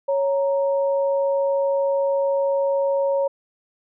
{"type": "tone pair together", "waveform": "sine", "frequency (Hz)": [554, 933.4], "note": ["C#5", "A#5"], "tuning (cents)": [-1, 2], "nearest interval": "major sixth", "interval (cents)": 903, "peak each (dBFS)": [-18, -29], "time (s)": [0.08, 3.28], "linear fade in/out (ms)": 10, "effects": []}